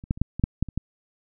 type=clicks; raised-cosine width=5 ms; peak=-27 / -10 / -26 / -8 / -18 / -6 / -9 / -23 / -13 dBFS; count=9; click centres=0.039 / 0.109 / 0.175 / 0.216 / 0.396 / 0.439 / 0.626 / 0.687 / 0.776 s; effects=none